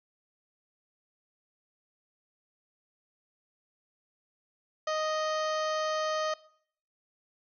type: harmonic tone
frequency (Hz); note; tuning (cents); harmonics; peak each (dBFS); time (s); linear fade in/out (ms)
622.3; D#5; 0; 1 / 2 / 3 / 4 / 5 / 6 / 7 / 8 / 9 / 10; -30 / -33 / -40 / -49 / -43 / -51 / -45 / -47 / -55 / -47; 4.87-6.34; 5
effects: noise-tail reverb RT60 0.6 s tail -20 dB re dry